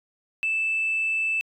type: tone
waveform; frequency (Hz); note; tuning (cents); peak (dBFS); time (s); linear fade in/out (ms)
sine; 2637; E7; 0; -21; 0.43-1.41; 0
effects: tanh soft clip ceiling -18 dBFS